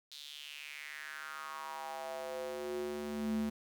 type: tone with high-pass filter sweep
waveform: square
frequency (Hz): 73.42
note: D2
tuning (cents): 0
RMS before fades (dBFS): -41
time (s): 0.11-3.5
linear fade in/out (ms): 10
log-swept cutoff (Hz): 4000 to 190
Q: 4.5
effects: 11-bit